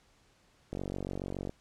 click train, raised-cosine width 2 ms, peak -23 dBFS, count 37, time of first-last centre 0.73-1.494 s, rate 47.1 Hz, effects pink hiss -66 dBFS RMS until 1.6 s + low-pass 8000 Hz 12 dB/octave

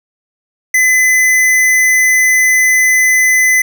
square tone, 2020 Hz, B6, 39 cents sharp, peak -8 dBFS, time 0.74-3.62 s, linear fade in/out 5 ms, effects none

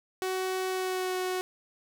sawtooth tone with pitch glide, 374.3 to 368.9 Hz, F#4 to F#4, +20 to -5 cents, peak -25 dBFS, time 0.22-1.41 s, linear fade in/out 0 ms, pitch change -25 cents, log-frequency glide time 0.68-1.16 s, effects none

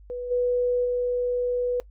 sine tone with level steps, 491.9 Hz, B4, 7 cents flat, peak -29 / -20 / -22 dBFS, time 0.1-1.8 s, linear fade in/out 0 ms, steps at 0.3 / 0.84 s, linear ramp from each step 20 ms, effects noise-tail reverb RT60 0.1 s tail -21 dB re dry + added 50 Hz sine -46 dBFS peak until 1.9 s

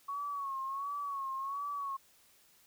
sine tone with vibrato, 1108.7 Hz, C#6, in tune, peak -35 dBFS, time 0.08-1.97 s, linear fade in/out 10 ms, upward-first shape sine, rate 1.4 Hz, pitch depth 67 cents each way, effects white hiss -65 dBFS RMS until 2.66 s

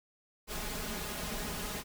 pink noise with comb filter, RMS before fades -38 dBFS, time 0.47-1.84 s, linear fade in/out 50 ms, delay 4.8 ms, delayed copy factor +0.65, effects none

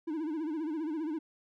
triangle tone with vibrato, 313.6 Hz, D#4, 14 cents sharp, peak -30 dBFS, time 0.07-1.19 s, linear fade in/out 10 ms, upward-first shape sine, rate 15 Hz, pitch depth 110 cents each way, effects none

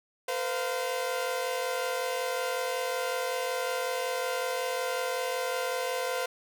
sawtooth chord, Bb suspended second, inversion none, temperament equal with one note detuned, 466.2 / 511.6 / 698.5 Hz, Bb4 / C5 / F5, 0 / -39 / 0 cents, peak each -33 / -27 / -32 dBFS, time 0.28-6.26 s, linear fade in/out 5 ms, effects none

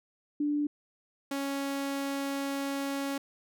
sine / sawtooth tone pair in turn, 293.7 / 277.2 Hz, D4 / C#4, 0 / 0 cents, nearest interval minor second, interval 100 cents, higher first, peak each -26 / -27 dBFS, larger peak first, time 0.4-0.67 / 1.31-3.18 s, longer second, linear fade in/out 5 ms, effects none

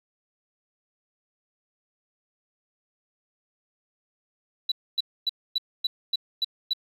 sine tone bursts, 3951 Hz, B7, in tune, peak -20 dBFS, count 8, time 4.69-6.734 s, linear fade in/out 5 ms, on 28 ms, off 260 ms, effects tanh soft clip ceiling -18 dBFS + 10-bit

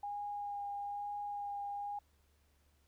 sine tone with vibrato, 815 Hz, G#5, 33 cents flat, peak -38 dBFS, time 0.03-1.99 s, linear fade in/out 5 ms, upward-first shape sine, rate 1.1 Hz, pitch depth 12 cents each way, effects added 73 Hz sine -70 dBFS peak until 2.87 s + pink hiss -75 dBFS RMS until 2.87 s

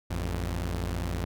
sawtooth tone pair together, 54.84 / 87.31 Hz, A1 / F2, -5 / 0 cents, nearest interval minor sixth, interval 805 cents, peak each -28 dBFS, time 0.1-1.25 s, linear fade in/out 10 ms, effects none

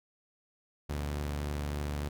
sawtooth tone pair together, 73.08 / 122.9 Hz, D2 / B2, -8 / -8 cents, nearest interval major sixth, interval 900 cents, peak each -29 / -40 dBFS, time 0.89-2.09 s, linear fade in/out 10 ms, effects none

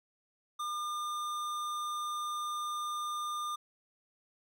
sine tone with tanh clipping, 1205 Hz, D6, 44 cents sharp, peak -36 dBFS, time 0.59-3.56 s, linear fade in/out 10 ms, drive 18 dB, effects none

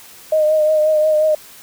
sine tone with vibrato, 617 Hz, D#5, 15 cents flat, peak -11 dBFS, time 0.32-1.35 s, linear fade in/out 5 ms, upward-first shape triangle, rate 5.6 Hz, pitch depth 33 cents each way, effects white hiss -41 dBFS RMS until 1.62 s

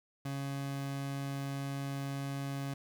30% pulse tone, 138.59 Hz, C#3, in tune, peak -33 dBFS, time 0.25-2.74 s, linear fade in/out 5 ms, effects none

